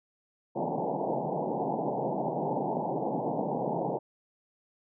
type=band-pass noise; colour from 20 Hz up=white; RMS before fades=-31 dBFS; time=0.55-3.99 s; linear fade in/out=20 ms; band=130 to 910 Hz; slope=96 dB/octave; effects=none